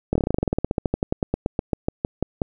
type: slowing click train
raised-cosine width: 2 ms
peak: -7 dBFS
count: 29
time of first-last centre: 0.13-2.418 s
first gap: 24 ms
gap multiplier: 1.08
effects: none